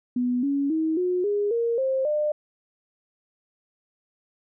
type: tone with pitch steps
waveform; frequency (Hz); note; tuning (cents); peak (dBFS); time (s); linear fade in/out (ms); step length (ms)
sine; 246.9 / 280.4 / 318.3 / 361.5 / 410.5 / 466.1 / 529.2 / 601; B3 / C#4 / D#4 / F#4 / G#4 / A#4 / C5 / D5; 0 / +20 / +39 / -40 / -20 / 0 / +20 / +40; -21; 0.16-2.32; 5; 270
effects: none